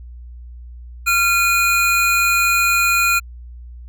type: tone pair together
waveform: square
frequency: 1380 / 2459 Hz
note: F6 / D#7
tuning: -21 / -21 cents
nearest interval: minor seventh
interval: 1000 cents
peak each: -18 / -16 dBFS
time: 1.06-3.2 s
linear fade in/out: 20 ms
effects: added 60 Hz sine -33 dBFS peak until 3.88 s